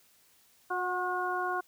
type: harmonic tone with a mistuned harmonic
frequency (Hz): 361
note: F#4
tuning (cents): -43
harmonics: 1 / 2 / 3 / 4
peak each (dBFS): -36 / -34 / -34 / -35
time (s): 0.7-1.61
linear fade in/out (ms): 10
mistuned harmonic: 2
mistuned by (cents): +23
effects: white hiss -64 dBFS RMS until 1.67 s